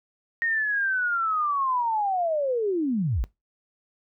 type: linear sweep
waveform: sine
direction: down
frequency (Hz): 1864.7 to 38.96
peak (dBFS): -22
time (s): 0.42-3.24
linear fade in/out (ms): 0
effects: noise-tail reverb RT60 0.2 s tail -21 dB re dry